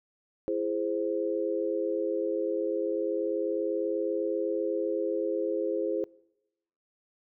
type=chord; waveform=sine; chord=E augmented; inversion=none; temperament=equal with one note detuned; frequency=335 / 415.3 / 523.3 Hz; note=E4 / G#4 / B#4; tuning=+28 / 0 / 0 cents; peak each=-31 / -31 / -31 dBFS; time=0.48-6.04 s; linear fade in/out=0 ms; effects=noise-tail reverb RT60 0.9 s tail -24 dB re dry